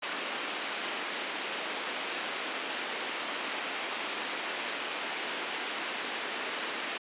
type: band-pass noise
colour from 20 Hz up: white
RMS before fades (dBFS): -36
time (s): 0.02-6.98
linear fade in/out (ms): 10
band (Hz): 240 to 3300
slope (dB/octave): 24
effects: resampled to 8000 Hz